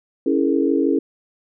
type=chord; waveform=sine; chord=A# half-diminished seventh; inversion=first; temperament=equal with one note detuned; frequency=277.2 / 329.6 / 415.3 / 461.3 Hz; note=C#4 / E4 / G#4 / A#4; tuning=0 / 0 / 0 / -18 cents; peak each=-19 / -20 / -22 / -24 dBFS; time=0.26-0.99 s; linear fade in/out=5 ms; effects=none